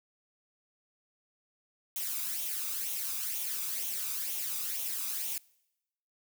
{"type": "noise with flanger", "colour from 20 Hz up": "blue", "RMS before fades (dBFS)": -35, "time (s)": [1.96, 5.38], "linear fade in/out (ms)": 2, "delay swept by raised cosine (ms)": [0.31, 0.84], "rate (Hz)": 2.1, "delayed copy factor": 0.55, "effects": ["noise-tail reverb RT60 0.9 s tail -24 dB re dry"]}